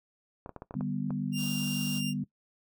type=clicks; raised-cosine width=1 ms; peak=-26 dBFS; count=8; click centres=0.461 / 0.493 / 0.563 / 0.621 / 0.709 / 0.741 / 0.809 / 1.106 s
type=chord; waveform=sine; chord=G major; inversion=second; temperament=equal with one note detuned; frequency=148.97 / 196 / 246.9 Hz; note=D3 / G3 / B3; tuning=+25 / 0 / 0 cents; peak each=-34 dBFS; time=0.75-2.24 s; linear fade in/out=5 ms
type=tone; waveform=sawtooth; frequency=2794 Hz; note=F7; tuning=in tune; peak=-31 dBFS; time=1.32-2.14 s; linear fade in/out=50 ms
type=band-stop noise; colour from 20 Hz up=white; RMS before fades=-44 dBFS; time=1.36-2.02 s; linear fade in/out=50 ms; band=1600 to 2700 Hz; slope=96 dB/octave
effects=noise-tail reverb RT60 0.1 s tail -18 dB re dry